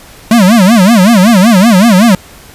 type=tone with vibrato; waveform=square; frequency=207.7 Hz; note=G#3; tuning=in tune; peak=-3 dBFS; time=0.31-2.15 s; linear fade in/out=2 ms; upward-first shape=sine; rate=5.3 Hz; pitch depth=250 cents each way; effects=pink hiss -35 dBFS RMS until 2.54 s + resampled to 32000 Hz